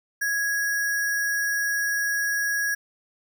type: tone with sample-and-hold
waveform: sine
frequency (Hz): 1661.2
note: G#6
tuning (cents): 0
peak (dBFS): -22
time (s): 0.21-2.75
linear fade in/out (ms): 10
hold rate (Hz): 7350
effects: none